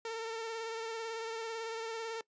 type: tone with vibrato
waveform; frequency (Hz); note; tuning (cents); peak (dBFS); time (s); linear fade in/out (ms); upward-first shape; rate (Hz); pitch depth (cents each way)
sawtooth; 452.1; A4; +47; -33; 0.05-2.21; 2; sine; 18; 29
effects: noise-tail reverb RT60 0.1 s tail -21 dB re dry + resampled to 16000 Hz